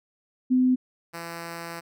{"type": "tone pair in turn", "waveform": ["sine", "5% pulse"], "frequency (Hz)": [254.6, 168.43], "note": ["C4", "E3"], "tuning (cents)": [-47, 38], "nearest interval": "perfect fifth", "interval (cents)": 715, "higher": "first", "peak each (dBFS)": [-17, -23], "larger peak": "first", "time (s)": [[0.5, 0.76], [1.13, 1.81]], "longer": "second", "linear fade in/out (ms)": 20, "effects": []}